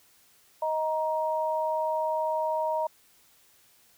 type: tone pair together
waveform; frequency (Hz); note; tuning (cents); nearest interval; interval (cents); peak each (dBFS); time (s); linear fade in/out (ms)
sine; 627.4 / 940; D#5 / A#5; +14 / +14; perfect fifth; 700; -28; 0.62-2.87; 5
effects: white hiss -61 dBFS RMS until 3.97 s